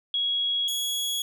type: tone pair in turn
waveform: sine / sawtooth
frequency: 3322 / 3343 Hz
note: G#7 / G#7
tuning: 0 / +11 cents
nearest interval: unison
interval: 11 cents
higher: second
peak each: -23 dBFS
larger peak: neither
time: 0.14-0.68 / 0.68-1.22 s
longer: neither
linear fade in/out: 2 ms
effects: none